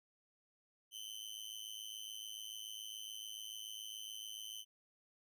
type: tone with amplitude modulation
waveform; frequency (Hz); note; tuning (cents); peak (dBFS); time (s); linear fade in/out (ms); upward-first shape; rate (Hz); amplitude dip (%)
sawtooth; 3051; G7; -48; -39; 0.91-4.65; 50; sine; 107; 85
effects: none